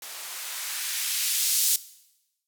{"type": "noise with band-pass filter sweep", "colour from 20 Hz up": "violet", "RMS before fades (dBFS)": -28, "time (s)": [0.02, 1.76], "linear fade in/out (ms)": 2, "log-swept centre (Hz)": [530, 5500], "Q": 0.77, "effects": ["noise-tail reverb RT60 0.9 s tail -18 dB re dry"]}